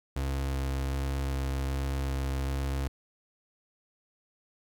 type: tone with vibrato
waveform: 35% pulse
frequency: 67.6 Hz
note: C#2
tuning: 43 cents flat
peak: -27 dBFS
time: 0.16-2.88 s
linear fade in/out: 5 ms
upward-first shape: square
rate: 1.3 Hz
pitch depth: 9 cents each way
effects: 11-bit